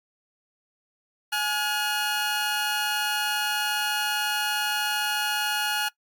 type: tone pair together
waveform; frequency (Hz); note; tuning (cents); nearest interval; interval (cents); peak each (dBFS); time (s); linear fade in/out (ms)
20% pulse; 840.8 / 1436; G#5 / F6; +21 / +48; major sixth; 927; -23 / -21; 1.32-5.89; 10
effects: noise-tail reverb RT60 0.1 s tail -21 dB re dry + Opus 48 kbps